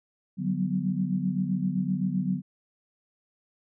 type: chord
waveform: sine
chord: G major seventh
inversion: second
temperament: equal with one note detuned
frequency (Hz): 146.83 / 185 / 192.74 / 246.9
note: D3 / F#3 / G3 / B3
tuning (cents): 0 / 0 / -29 / 0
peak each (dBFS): -33 / -27 / -31 / -33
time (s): 0.37-2.42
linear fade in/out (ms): 50
effects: none